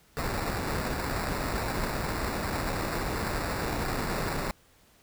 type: noise with sample-and-hold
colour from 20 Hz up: pink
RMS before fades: -31 dBFS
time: 0.17-4.51 s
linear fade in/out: 0 ms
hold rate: 3150 Hz
effects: pink hiss -61 dBFS RMS until 5.02 s